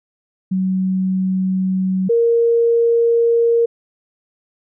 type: tone pair in turn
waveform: sine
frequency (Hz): 187.7 / 465.9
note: F#3 / A#4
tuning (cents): +25 / -1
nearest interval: octave + major third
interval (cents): 1574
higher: second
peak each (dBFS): -15 / -11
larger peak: second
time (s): 0.51-2.09 / 2.09-3.66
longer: first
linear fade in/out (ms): 10
effects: none